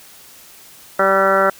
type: harmonic tone with a mistuned harmonic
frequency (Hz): 193.8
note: G3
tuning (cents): -20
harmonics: 1 / 2 / 3 / 4 / 5 / 6 / 7 / 8 / 9 / 10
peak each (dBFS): -27 / -21 / -16 / -23 / -25 / -25 / -16 / -23 / -28 / -28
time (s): 0.99-1.5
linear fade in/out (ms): 5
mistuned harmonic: 8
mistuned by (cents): -35
effects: white hiss -43 dBFS RMS until 1.59 s